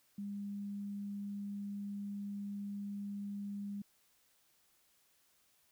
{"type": "tone", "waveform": "sine", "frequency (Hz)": 202, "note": "G#3", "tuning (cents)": -48, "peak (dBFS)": -39, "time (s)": [0.18, 3.82], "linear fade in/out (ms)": 5, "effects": ["white hiss -72 dBFS RMS until 5.71 s"]}